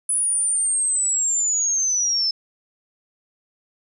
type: linear sweep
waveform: sine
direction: down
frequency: 9956 to 5220 Hz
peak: -18 dBFS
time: 0.09-2.31 s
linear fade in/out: 5 ms
effects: none